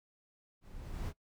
brown noise with level ramp, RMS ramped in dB -54 to -34 dBFS, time 0.61-1.13 s, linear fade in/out 50 ms, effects noise-tail reverb RT60 0.1 s tail -19 dB re dry

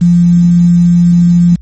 sine tone with quantisation, 173.6 Hz, F3, 10 cents flat, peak -3 dBFS, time 0.01-1.56 s, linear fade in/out 10 ms, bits 5, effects added 60 Hz sine -29 dBFS peak until 1.61 s + MP3 32 kbps

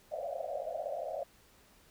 pink band-pass noise, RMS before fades -38 dBFS, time 0.11-1.24 s, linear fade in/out 20 ms, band 530 to 720 Hz, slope 96 dB/octave, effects pink hiss -63 dBFS RMS until 1.9 s

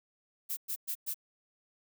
violet noise bursts, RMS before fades -35 dBFS, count 4, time 0.49-1.144 s, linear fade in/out 20 ms, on 81 ms, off 110 ms, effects none

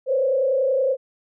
sine tone with frequency modulation, 531 Hz, C5, 25 cents sharp, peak -17 dBFS, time 0.06-0.97 s, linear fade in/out 50 ms, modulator 30.6 Hz, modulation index 1, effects none

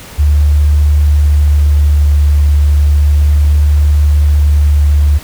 sine tone with vibrato, 73.42 Hz, D2, in tune, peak -5 dBFS, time 0.18-5.19 s, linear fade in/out 20 ms, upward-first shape triangle, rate 0.34 Hz, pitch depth 11 cents each way, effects pink hiss -32 dBFS RMS until 5.23 s

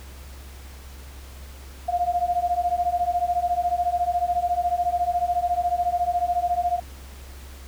sine beating tone pair, 698 / 712 Hz, F5 / F5, -1 / +33 cents, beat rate 14 Hz, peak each -24 / -23 dBFS, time 1.88-6.8 s, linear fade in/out 10 ms, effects added 67 Hz sine -39 dBFS peak until 7.67 s + pink hiss -47 dBFS RMS until 7.67 s

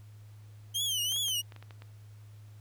sawtooth tone with vibrato, 3120 Hz, G7, 9 cents flat, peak -26 dBFS, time 0.74-1.42 s, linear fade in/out 20 ms, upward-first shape triangle, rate 2.7 Hz, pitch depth 170 cents each way
clicks, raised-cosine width 0.3 ms, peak -33 dBFS, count 8, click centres 1.123 / 1.163 / 1.283 / 1.522 / 1.563 / 1.626 / 1.708 / 1.821 s
effects added 105 Hz sine -48 dBFS peak until 2.6 s + pink hiss -65 dBFS RMS until 2.6 s

